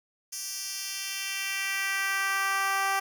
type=tone with high-pass filter sweep; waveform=10% pulse; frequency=390.4 Hz; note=G4; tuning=7 cents flat; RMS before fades=-30 dBFS; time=0.32-3 s; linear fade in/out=10 ms; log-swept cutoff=6300 to 780 Hz; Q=1.5; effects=none